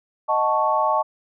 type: chord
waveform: sine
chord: D# half-diminished seventh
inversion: none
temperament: equal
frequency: 622.3 / 740 / 880 / 1108.7 Hz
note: D#5 / F#5 / A5 / C#6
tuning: 0 / 0 / 0 / 0 cents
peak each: -23 / -27 / -21 / -22 dBFS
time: 0.28-1.03 s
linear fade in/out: 20 ms
effects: none